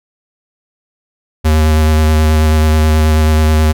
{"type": "tone with vibrato", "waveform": "square", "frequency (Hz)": 77.78, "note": "D#2", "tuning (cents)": 0, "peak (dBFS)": -8, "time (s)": [1.44, 3.73], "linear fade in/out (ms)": 20, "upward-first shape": "square", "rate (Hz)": 9.3, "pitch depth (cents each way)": 13, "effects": []}